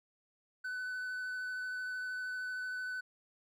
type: tone with vibrato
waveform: triangle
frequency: 1503 Hz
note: F#6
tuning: 27 cents sharp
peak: -35 dBFS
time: 0.64-3.01 s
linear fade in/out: 10 ms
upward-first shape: sine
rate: 13 Hz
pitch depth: 10 cents each way
effects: none